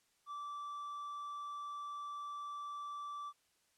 triangle tone, 1164 Hz, D6, 16 cents flat, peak -40 dBFS, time 0.26-3.33 s, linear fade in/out 50 ms, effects white hiss -75 dBFS RMS until 3.77 s + low-pass 10000 Hz 12 dB/octave

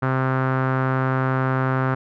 sawtooth tone with low-pass filter, 131.2 Hz, C3, 5 cents sharp, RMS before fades -21 dBFS, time 0.02-1.95 s, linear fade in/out 10 ms, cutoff 1400 Hz, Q 3.1, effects none

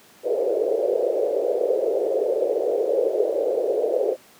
white band-pass noise, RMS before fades -22 dBFS, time 0.23-4.17 s, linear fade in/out 50 ms, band 400 to 560 Hz, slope 48 dB/octave, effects pink hiss -51 dBFS RMS until 4.39 s + high-pass 200 Hz 12 dB/octave

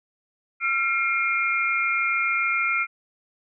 sine tone cluster, 1369 / 2137 / 2390 Hz, F6 / C7 / D7, -35 / +36 / +30 cents, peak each -25 dBFS, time 0.6-2.87 s, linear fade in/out 50 ms, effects none

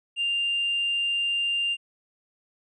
triangle tone, 2794 Hz, F7, in tune, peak -20 dBFS, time 0.16-1.77 s, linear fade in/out 50 ms, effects tanh soft clip ceiling -20 dBFS + resampled to 22050 Hz

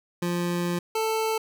25% pulse tone pair in turn, 174.61 / 441.9 Hz, F3 / A4, 0 / +7 cents, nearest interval octave + major third, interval 1607 cents, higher second, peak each -21 / -20 dBFS, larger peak second, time 0.22-0.79 / 0.95-1.38 s, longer first, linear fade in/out 5 ms, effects none

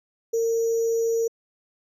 sine tone with sample-and-hold, 457.1 Hz, A#4, 34 cents flat, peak -20 dBFS, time 0.33-1.28 s, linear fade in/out 10 ms, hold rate 6300 Hz, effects low-pass 12000 Hz 12 dB/octave

